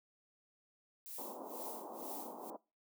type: noise with tremolo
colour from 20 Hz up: violet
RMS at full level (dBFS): -46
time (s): 1.06-2.5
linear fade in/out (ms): 0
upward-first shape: sine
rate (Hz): 2.1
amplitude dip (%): 90
type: band-pass noise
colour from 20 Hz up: white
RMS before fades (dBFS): -48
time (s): 1.18-2.57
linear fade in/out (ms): 10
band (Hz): 220 to 1000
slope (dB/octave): 48
effects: noise-tail reverb RT60 0.3 s tail -23 dB re dry